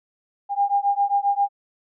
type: beating tone pair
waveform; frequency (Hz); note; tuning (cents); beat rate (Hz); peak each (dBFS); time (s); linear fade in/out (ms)
sine; 801 / 808.5; G5 / G#5; +37 / -47; 7.5; -21; 0.49-1.49; 50
effects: none